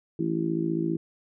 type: harmonic tone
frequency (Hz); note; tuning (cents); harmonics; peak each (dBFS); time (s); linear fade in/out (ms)
55; A1; 0; 3 / 4 / 5 / 6 / 7; -30 / -35 / -34 / -27 / -35; 0.19-0.97; 5
effects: none

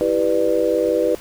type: chord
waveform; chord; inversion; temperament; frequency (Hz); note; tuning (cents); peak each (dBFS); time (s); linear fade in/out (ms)
sine; E minor seventh; none; just; 329.6 / 395.6 / 494.4 / 593.3; E4 / G4 / B4 / D5; 0 / +16 / +2 / +18; -22 / -23 / -18 / -22; 0.01-1.15; 0
effects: pink hiss -40 dBFS RMS until 1.2 s

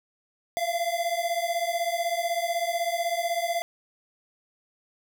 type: beating tone pair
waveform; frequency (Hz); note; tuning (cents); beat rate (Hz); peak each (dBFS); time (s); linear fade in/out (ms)
square; 677 / 693; E5 / F5; +46 / -14; 16; -29; 0.57-3.62; 0
effects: none

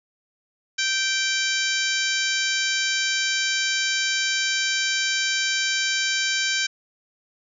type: harmonic tone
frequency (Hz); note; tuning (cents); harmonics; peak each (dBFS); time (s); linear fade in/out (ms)
780; G5; -9; 2 / 3 / 4 / 5 / 6 / 7 / 8 / 9; -26 / -28 / -29 / -30 / -31 / -31 / -32 / -33; 0.78-6.67; 10
effects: none

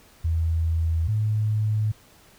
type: tone pair in turn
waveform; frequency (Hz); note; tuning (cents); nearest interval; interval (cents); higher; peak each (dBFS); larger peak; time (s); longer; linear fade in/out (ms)
sine; 81.8 / 107.45; E2 / A2; -13 / -41; perfect fourth; 472; second; -20; neither; 0.24-1.08 / 1.08-1.92; neither; 10
effects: pink hiss -54 dBFS RMS until 2.38 s

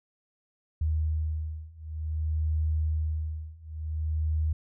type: beating tone pair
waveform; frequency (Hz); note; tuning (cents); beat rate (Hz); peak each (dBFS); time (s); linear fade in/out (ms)
sine; 77.78 / 78.32; D#2 / D#2; 0 / +12; 0.54; -30 / -29; 0.81-4.53; 5
effects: none

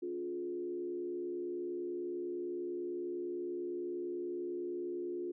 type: tone with frequency modulation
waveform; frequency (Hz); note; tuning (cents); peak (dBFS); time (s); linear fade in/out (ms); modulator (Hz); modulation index
sine; 353.8; F4; +23; -36; 0.02-5.32; 10; 71.1; 0.66
effects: none

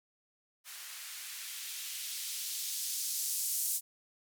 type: noise with band-pass filter sweep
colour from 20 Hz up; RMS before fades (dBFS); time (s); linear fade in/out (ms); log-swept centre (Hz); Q
violet; -38; 0.64-3.81; 50; 1300 to 8000; 0.95
effects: none

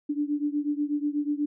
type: beating tone pair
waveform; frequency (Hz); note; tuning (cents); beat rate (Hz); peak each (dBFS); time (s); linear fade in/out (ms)
sine; 290.3 / 298.5; D4 / D4; -20 / +28; 8.2; -27 / -29; 0.09-1.46; 10
effects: none

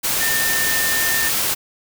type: tone in noise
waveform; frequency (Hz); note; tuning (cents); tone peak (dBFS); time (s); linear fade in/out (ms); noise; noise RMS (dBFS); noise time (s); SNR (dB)
sine; 1800; A6; +39; -21; 0.2-1.3; 20; white; -20; 0.03-1.55; -4
effects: none

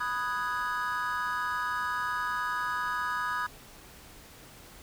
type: chord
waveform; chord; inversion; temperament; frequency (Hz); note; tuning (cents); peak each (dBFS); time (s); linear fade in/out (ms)
triangle; G# minor seventh; first; equal; 987.8 / 1244.5 / 1480 / 1661.2; B5 / D#6 / F#6 / G#6; 0 / 0 / 0 / 0; -33 / -31 / -36 / -33; 0-3.47; 10
effects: pink hiss -51 dBFS RMS until 4.82 s

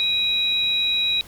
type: tone pair together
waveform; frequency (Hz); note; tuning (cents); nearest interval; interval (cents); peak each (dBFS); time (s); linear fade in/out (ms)
sine; 2473 / 3870; D#7 / B7; -11 / -36; minor sixth; 775; -26 / -19; 0-1.21; 0
effects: pink hiss -45 dBFS RMS until 1.27 s

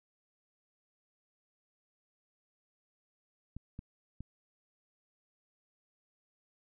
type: clicks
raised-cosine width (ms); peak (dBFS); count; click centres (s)
5; -30; 3; 3.566 / 3.791 / 4.206
effects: none

